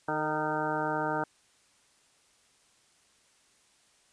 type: harmonic tone with a mistuned harmonic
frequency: 154 Hz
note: D#3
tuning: 17 cents flat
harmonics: 1 / 2 / 3 / 4 / 5 / 6 / 8 / 9 / 10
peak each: -40 / -36 / -37 / -36 / -36 / -34 / -39 / -38 / -38 dBFS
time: 0.08-1.24 s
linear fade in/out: 5 ms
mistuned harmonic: 3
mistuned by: -30 cents
effects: white hiss -65 dBFS RMS until 4.12 s + resampled to 22050 Hz